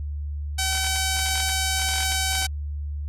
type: tone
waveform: 5% pulse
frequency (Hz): 764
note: G5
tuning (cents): -45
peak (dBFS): -11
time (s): 0.58-2.47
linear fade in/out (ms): 10
effects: added 73 Hz sine -27 dBFS peak until 3.08 s + AAC 64 kbps